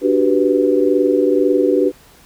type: chord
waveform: sine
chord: G major seventh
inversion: second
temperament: equal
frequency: 293.7 / 370 / 392 / 493.9 Hz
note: D4 / F#4 / G4 / B4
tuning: 0 / 0 / 0 / 0 cents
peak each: -17 dBFS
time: 0.01-1.92 s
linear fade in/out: 50 ms
effects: pink hiss -47 dBFS RMS until 2.25 s